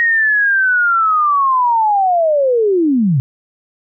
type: linear sweep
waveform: sine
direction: down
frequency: 1886 to 121.6 Hz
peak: -10 dBFS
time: 0-3.2 s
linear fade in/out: 0 ms
effects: none